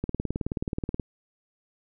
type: click train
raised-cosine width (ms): 3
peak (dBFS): -15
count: 19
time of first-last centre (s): 0.04-0.997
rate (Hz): 18.8
effects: none

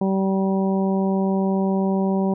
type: harmonic tone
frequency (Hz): 192.6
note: G3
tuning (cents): -30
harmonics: 1 / 2 / 3 / 4 / 5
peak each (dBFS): -19 / -25 / -29 / -31 / -33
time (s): 0.01-2.34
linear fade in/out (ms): 5
effects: none

